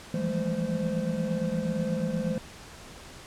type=tone cluster; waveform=triangle; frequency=164.6 / 173 / 202 / 219.9 / 517 Hz; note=E3 / F3 / G#3 / A3 / C5; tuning=-2 / -16 / -48 / -1 / -21 cents; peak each=-31 dBFS; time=0.14-2.38 s; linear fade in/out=2 ms; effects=pink hiss -46 dBFS RMS until 3.26 s + low-pass 9000 Hz 12 dB/octave